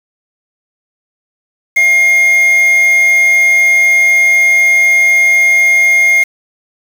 triangle tone with quantisation, 2132 Hz, C7, 32 cents sharp, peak -4 dBFS, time 1.76-6.24 s, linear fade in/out 10 ms, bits 4, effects none

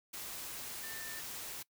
sine tone in noise, 1790 Hz, A6, 29 cents sharp, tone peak -47 dBFS, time 0.83-1.2 s, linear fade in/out 10 ms, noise white, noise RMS -44 dBFS, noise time 0.13-1.63 s, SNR -6 dB, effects noise-tail reverb RT60 0.1 s tail -21 dB re dry

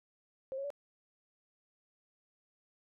sine tone with pitch steps, 530 / 550.6 / 572 Hz, C5 / C#5 / D5, +22 / -12 / -46 cents, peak -36 dBFS, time 0.52-0.703 s, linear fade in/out 0 ms, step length 61 ms, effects none

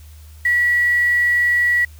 sine tone with quantisation, 1938 Hz, B6, 33 cents flat, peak -13 dBFS, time 0.45-1.85 s, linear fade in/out 5 ms, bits 6, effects added 76 Hz sine -38 dBFS peak until 1.99 s + white hiss -51 dBFS RMS until 1.99 s

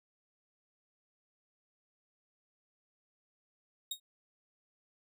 sawtooth tone with exponential decay, 3749 Hz, A#7, 9 cents sharp, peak -29 dBFS, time 3.91-4 s, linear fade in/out 5 ms, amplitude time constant 19 ms, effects none

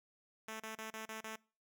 5% pulse tone bursts, 220 Hz, A3, in tune, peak -32 dBFS, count 6, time 0.48-1.36 s, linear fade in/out 5 ms, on 120 ms, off 32 ms, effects noise-tail reverb RT60 0.4 s tail -25 dB re dry

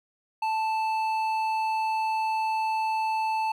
sine tone with hard clipping, 880 Hz, A5, in tune, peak -26 dBFS, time 0.42-3.52 s, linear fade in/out 5 ms, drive 8 dB, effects none

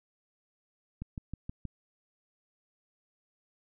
click train, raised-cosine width 5 ms, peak -25 dBFS, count 5, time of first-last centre 1.02-1.653 s, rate 6.32 Hz, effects none

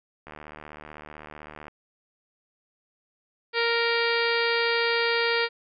click train, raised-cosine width 0.5 ms, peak -26 dBFS, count 108, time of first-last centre 0.27-1.682 s, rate 75.8 Hz
harmonic tone, 466.2 Hz, A#4, in tune, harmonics 1 / 2 / 3 / 4 / 5 / 6 / 7 / 8 / 9 / 10, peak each -26 / -32 / -30 / -29 / -30 / -35 / -36 / -36 / -36 / -34 dBFS, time 3.53-5.49 s, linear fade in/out 50 ms
effects none

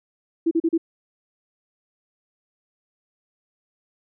sine tone bursts, 330 Hz, E4, 2 cents sharp, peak -16 dBFS, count 4, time 0.46-0.779 s, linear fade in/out 10 ms, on 52 ms, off 37 ms, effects none

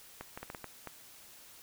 clicks, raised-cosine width 0.5 ms, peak -26 dBFS, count 7, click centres 0.21 / 0.375 / 0.43 / 0.501 / 0.548 / 0.643 / 0.873 s, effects white hiss -55 dBFS RMS until 1.62 s

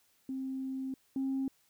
sine tone pair in turn, 264.5 / 267.9 Hz, C4 / C4, +19 / +41 cents, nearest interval unison, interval 22 cents, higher second, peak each -34 / -29 dBFS, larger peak second, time 0.29-0.94 / 1.16-1.48 s, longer first, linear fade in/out 2 ms, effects tanh soft clip ceiling -27 dBFS + white hiss -70 dBFS RMS until 1.69 s

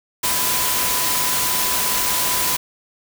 sine tone in noise, 1000 Hz, B5, 21 cents sharp, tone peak -28 dBFS, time 0.23-2.57 s, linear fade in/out 10 ms, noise white, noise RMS -20 dBFS, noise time 0.23-2.57 s, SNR -11 dB, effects none

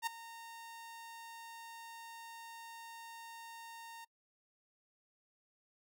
sawtooth tone with ADSR envelope, 920 Hz, A#5, 23 cents flat, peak -28 dBFS, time 0.02-4.05 s, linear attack 48 ms, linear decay 8 ms, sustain -17 dB, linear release 11 ms, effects noise-tail reverb RT60 0.1 s tail -25 dB re dry

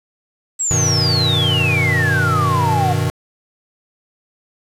sine exponential sweep, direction down, 7820 to 698.5 Hz, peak -16 dBFS, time 0.59-2.94 s, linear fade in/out 20 ms
square chord, G augmented, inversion none, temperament equal, 98 / 123.47 / 155.56 Hz, G2 / B2 / D#3, 0 / 0 / 0 cents, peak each -21 dBFS, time 0.71-3.1 s, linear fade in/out 0 ms
effects resampled to 32000 Hz + 7-bit

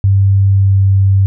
sine tone with pitch glide, 98 to 97.27 Hz, G2 to G2, 0 to -13 cents, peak -6 dBFS, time 0.04-1.26 s, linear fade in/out 0 ms, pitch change -13 cents, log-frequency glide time 0.49-0.8 s, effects none

